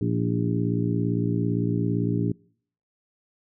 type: harmonic tone with a mistuned harmonic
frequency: 57.7 Hz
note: A#1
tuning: 17 cents flat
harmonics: 2 / 3 / 4 / 5 / 6 / 7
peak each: -26 / -27 / -31 / -28 / -35 / -33 dBFS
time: 0.01-2.32 s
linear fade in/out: 5 ms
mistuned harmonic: 6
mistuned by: -49 cents
effects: noise-tail reverb RT60 0.6 s tail -26 dB re dry